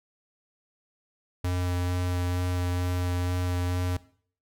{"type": "tone with vibrato", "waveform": "square", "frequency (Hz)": 89.5, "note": "F2", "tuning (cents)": 43, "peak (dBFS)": -26, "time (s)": [1.44, 3.97], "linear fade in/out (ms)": 5, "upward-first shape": "sine", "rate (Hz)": 2.2, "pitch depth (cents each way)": 10, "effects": ["noise-tail reverb RT60 0.5 s tail -18 dB re dry"]}